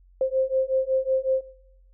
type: beating tone pair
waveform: sine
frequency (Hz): 523.3 / 528.7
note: C5 / C5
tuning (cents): 0 / +18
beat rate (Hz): 5.4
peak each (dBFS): -24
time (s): 0.21-1.41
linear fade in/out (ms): 2
effects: noise-tail reverb RT60 0.8 s tail -19 dB re dry + added 45 Hz sine -52 dBFS peak until 1.93 s